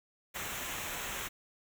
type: noise with comb filter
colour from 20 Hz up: pink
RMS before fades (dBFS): -39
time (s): 0.34-1.29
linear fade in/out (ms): 20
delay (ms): 0.21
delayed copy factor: -0.65
effects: none